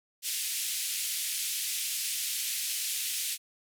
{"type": "band-pass noise", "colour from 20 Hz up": "white", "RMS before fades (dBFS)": -33, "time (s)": [0.22, 3.38], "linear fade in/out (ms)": 50, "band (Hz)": [2300, 13000], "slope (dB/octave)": 24, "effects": []}